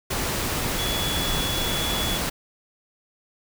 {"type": "tone in noise", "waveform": "sine", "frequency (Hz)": 3397, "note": "G#7", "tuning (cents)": 38, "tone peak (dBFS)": -28, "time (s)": [0.78, 2.18], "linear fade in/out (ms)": 10, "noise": "pink", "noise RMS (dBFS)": -26, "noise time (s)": [0.1, 2.3], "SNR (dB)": -5, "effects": []}